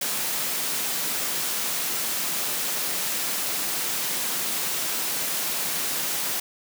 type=high-pass noise; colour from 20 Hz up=white; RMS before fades=-27 dBFS; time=0.01-6.4 s; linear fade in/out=5 ms; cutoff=130 Hz; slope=48 dB/octave; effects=none